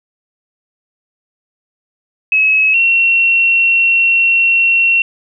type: tone pair in turn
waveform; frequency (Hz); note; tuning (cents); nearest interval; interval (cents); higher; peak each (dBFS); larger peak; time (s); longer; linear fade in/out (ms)
sine; 2570 / 2725; E7 / F7; -45 / -43; minor second; 102; second; -8; neither; 2.32-2.74 / 2.74-5.02; second; 2
effects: none